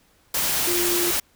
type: tone in noise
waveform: sine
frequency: 349.5 Hz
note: F4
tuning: 1 cent sharp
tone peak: -24 dBFS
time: 0.67-1.11 s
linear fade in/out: 5 ms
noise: white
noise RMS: -23 dBFS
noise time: 0.34-1.2 s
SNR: -4 dB
effects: pink hiss -60 dBFS RMS until 1.35 s